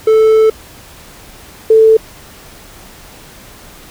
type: tone pair in turn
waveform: triangle / sine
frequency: 439 / 442.3 Hz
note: A4 / A4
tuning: -4 / +9 cents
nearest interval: unison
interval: 13 cents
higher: second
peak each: -3 dBFS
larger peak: neither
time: 0.07-0.5 / 1.7-1.97 s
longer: first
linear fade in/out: 5 ms
effects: pink hiss -37 dBFS RMS until 3.9 s